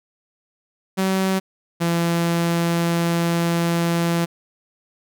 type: tone pair in turn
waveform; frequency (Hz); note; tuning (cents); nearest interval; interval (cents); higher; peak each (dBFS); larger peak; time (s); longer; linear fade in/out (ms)
sawtooth; 190.2 / 169.45; F#3 / E3; +48 / +48; major second; 200; first; -14; neither; 0.97-1.4 / 1.8-4.26; second; 20
effects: none